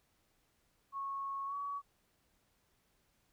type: tone with pitch glide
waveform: sine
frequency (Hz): 1100 to 1130.9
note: C#6 to C#6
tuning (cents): -14 to +34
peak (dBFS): -37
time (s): 0.92-1.82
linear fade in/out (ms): 50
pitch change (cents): +48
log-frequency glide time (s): 1.46-1.55
effects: pink hiss -75 dBFS RMS until 3.32 s